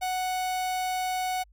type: tone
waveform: 45% pulse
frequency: 740 Hz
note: F#5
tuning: in tune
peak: -27 dBFS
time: 0.01-1.44 s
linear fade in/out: 20 ms
effects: added 50 Hz sine -55 dBFS peak until 1.52 s